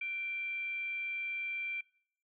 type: tone with frequency modulation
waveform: sine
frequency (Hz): 2356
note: D7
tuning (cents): +5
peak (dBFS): -35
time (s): 0.01-1.81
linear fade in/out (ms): 5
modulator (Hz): 857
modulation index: 0.21
effects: noise-tail reverb RT60 0.7 s tail -25 dB re dry